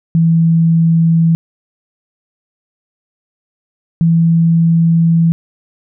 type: tone pair in turn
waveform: sine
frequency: 164.81 / 165.96 Hz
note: E3 / E3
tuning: 0 / +12 cents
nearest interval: unison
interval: 12 cents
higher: second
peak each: -7 dBFS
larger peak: neither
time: 0.15-1.35 / 4.01-5.32 s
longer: second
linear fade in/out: 0 ms
effects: none